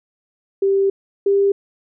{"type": "tone pair in turn", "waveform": "sine", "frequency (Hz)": [392, 397.7], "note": ["G4", "G4"], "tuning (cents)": [0, 25], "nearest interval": "unison", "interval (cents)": 25, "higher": "second", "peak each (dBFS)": [-13, -12], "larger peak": "second", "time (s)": [[0.62, 0.9], [1.26, 1.52]], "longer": "first", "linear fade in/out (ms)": 5, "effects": []}